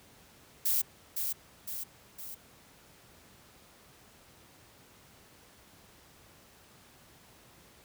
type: noise with echo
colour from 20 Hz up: violet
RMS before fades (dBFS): -28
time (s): 0.65-0.82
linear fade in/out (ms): 10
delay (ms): 510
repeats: 3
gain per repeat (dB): -5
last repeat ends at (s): 2.35
effects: pink hiss -58 dBFS RMS until 7.84 s + high-pass 60 Hz 12 dB/octave